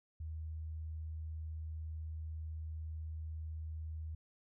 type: tone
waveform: sine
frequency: 79 Hz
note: D#2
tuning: 27 cents sharp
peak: -40 dBFS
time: 0.2-4.15 s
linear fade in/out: 5 ms
effects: none